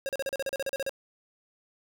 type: tone bursts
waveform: square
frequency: 543 Hz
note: C#5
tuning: 36 cents flat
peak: -29 dBFS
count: 13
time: 0.06-0.894 s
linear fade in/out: 0 ms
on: 30 ms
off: 37 ms
effects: none